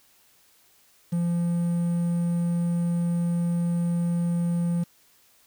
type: tone with quantisation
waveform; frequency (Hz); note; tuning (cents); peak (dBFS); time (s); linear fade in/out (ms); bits
triangle; 171.9; F3; -27; -20; 1.12-4.84; 10; 8
effects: white hiss -60 dBFS RMS until 5.46 s